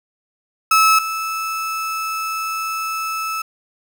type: tone pair in turn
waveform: 35% pulse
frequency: 1300 / 1308.3 Hz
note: E6 / E6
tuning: -24 / -13 cents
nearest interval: unison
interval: 11 cents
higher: second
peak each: -9 / -20 dBFS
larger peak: first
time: 0.71-0.99 / 0.99-3.42 s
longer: second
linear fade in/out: 5 ms
effects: 7-bit